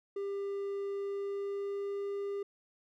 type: tone with pitch glide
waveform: triangle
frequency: 398.3 to 400.8 Hz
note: G4 to G4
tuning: +28 to +38 cents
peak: -32 dBFS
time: 0.16-2.43 s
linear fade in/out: 5 ms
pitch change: +10 cents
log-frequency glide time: 0.92-2.05 s
effects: none